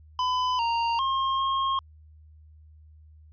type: tone with pitch steps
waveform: square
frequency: 1006 / 929 / 1070 / 1076 Hz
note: B5 / A#5 / C6 / C6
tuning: +32 / -6 / +38 / +48 cents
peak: -24 dBFS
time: 0.19-1.79 s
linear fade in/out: 2 ms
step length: 400 ms
effects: added 77 Hz sine -49 dBFS peak until 3.32 s + resampled to 11025 Hz